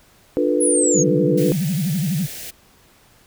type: chord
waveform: sine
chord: B half-diminished seventh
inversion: first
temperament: just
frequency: 296.3 / 355.6 / 444.5 / 493.9 Hz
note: D4 / F4 / A4 / B4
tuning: +15 / +31 / +18 / 0 cents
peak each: -20 / -22 / -23 / -20 dBFS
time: 0.37-1.52 s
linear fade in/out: 0 ms
type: exponential sweep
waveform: sine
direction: down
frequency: 10548 to 6380 Hz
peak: -17 dBFS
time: 0.6-1.04 s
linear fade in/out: 20 ms
type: tone with vibrato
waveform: sine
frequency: 168 Hz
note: E3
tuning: 33 cents sharp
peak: -18 dBFS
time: 0.94-2.27 s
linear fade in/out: 20 ms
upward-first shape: sine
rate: 12 Hz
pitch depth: 290 cents each way
type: band-stop noise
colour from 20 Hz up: white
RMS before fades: -33 dBFS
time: 1.37-2.51 s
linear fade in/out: 10 ms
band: 740 to 1600 Hz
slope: 48 dB/octave
effects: pink hiss -53 dBFS RMS until 3.26 s